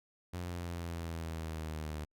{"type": "linear sweep", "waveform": "sawtooth", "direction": "down", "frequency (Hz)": [89, 75.7], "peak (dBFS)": -34, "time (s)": [0.33, 2.05], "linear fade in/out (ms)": 10, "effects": ["Opus 48 kbps"]}